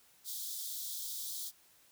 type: high-pass noise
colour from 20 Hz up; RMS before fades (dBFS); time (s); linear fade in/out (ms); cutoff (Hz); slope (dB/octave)
white; -41; 0.24-1.52; 50; 3300; 96
effects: white hiss -65 dBFS RMS until 1.91 s